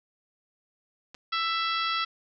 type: clicks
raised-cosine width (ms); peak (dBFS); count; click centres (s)
0.2; -28; 2; 1.145 / 1.149
type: harmonic tone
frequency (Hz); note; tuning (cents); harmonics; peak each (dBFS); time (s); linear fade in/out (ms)
663; E5; +10; 2 / 3 / 4 / 5 / 6 / 7 / 8; -28 / -35 / -36 / -33 / -37 / -38 / -41; 1.32-2.05; 10
effects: none